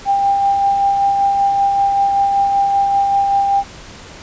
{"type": "tone with tremolo", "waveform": "sine", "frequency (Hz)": 795, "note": "G5", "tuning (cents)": 24, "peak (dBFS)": -10, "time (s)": [0.05, 3.64], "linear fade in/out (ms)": 50, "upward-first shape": "sine", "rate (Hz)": 5.2, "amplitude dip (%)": 30, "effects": ["pink hiss -36 dBFS RMS until 4.22 s", "resampled to 16000 Hz"]}